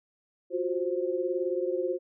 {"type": "tone cluster", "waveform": "sine", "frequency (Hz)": [353.5, 372, 525], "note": ["F4", "F#4", "C5"], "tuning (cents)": [21, 9, 6], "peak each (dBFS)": -31, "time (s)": [0.5, 1.99], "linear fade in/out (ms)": 50, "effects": []}